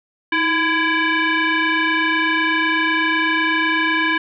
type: tone with frequency modulation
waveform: sine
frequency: 318 Hz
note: D#4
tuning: 38 cents sharp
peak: -15 dBFS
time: 0.32-4.18 s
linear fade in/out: 5 ms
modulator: 664 Hz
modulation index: 3.7
effects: none